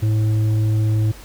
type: tone with tanh clipping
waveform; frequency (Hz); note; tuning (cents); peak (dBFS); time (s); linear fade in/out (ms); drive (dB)
triangle; 108.3; A2; -27; -16; 0.02-1.12; 10; 11
effects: added 50 Hz sine -39 dBFS peak until 1.24 s + pink hiss -42 dBFS RMS until 1.24 s